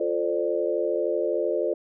sine chord, D minor seventh, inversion first, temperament equal with one note detuned, 349.2 / 440 / 523.3 / 596.2 Hz, F4 / A4 / C5 / D5, 0 / 0 / 0 / +26 cents, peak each -28 dBFS, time 0-1.74 s, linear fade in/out 5 ms, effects none

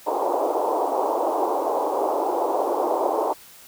white band-pass noise, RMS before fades -23 dBFS, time 0.06-3.34 s, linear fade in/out 20 ms, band 320 to 970 Hz, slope 48 dB/octave, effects white hiss -47 dBFS RMS until 3.67 s

